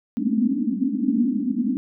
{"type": "band-pass noise", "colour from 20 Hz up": "pink", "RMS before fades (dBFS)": -22, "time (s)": [0.17, 1.77], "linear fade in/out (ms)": 0, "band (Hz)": [210, 290], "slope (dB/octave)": 96, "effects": []}